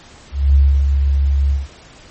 sine tone with ADSR envelope, 69.3 Hz, C#2, in tune, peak -6 dBFS, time 0.31-1.68 s, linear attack 240 ms, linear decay 280 ms, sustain -5 dB, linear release 170 ms, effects pink hiss -42 dBFS RMS until 2.1 s + MP3 32 kbps

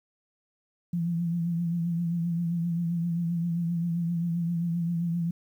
sine tone with vibrato, 170 Hz, F3, 46 cents flat, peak -25 dBFS, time 0.93-5.31 s, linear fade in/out 5 ms, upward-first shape triangle, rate 7.6 Hz, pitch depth 53 cents each way, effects 10-bit

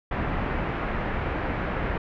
pink low-pass noise, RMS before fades -28 dBFS, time 0.11-1.98 s, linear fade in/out 5 ms, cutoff 2200 Hz, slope 24 dB/octave, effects none

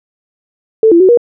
sine tone with pitch steps, 442.3 / 339.1 / 373.9 / 477.1 Hz, A4 / E4 / F#4 / A#4, +9 / +49 / +18 / +40 cents, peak -3 dBFS, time 0.83-1.174 s, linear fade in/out 2 ms, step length 86 ms, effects none

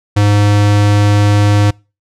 square tone, 103 Hz, G#2, 14 cents flat, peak -8 dBFS, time 0.16-1.71 s, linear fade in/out 10 ms, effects noise-tail reverb RT60 0.3 s tail -26 dB re dry + low-pass 8000 Hz 12 dB/octave

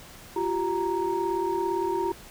sine tone cluster, 347.8 / 385.4 / 932 Hz, F4 / G4 / A#5, -7 / -29 / -1 cents, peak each -28 dBFS, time 0.36-2.12 s, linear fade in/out 5 ms, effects tanh soft clip ceiling -16 dBFS + pink hiss -47 dBFS RMS until 2.3 s

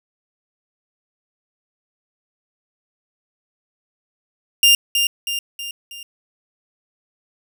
sawtooth tone with echo, 2800 Hz, F7, 4 cents sharp, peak -6 dBFS, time 4.63-4.75 s, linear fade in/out 2 ms, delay 320 ms, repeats 4, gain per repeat -6 dB, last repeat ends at 6.03 s, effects none

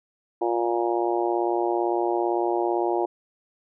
harmonic tone, 117.8 Hz, A#2, 19 cents sharp, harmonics 3 / 4 / 5 / 6 / 7 / 8, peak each -24 / -32 / -31 / -29 / -29 / -33 dBFS, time 0.41-3.06 s, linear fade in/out 10 ms, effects none

